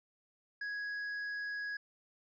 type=tone with tanh clipping; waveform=sine; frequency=1664 Hz; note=G#6; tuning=3 cents sharp; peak=-38 dBFS; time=0.61-1.77 s; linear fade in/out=5 ms; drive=6 dB; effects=resampled to 16000 Hz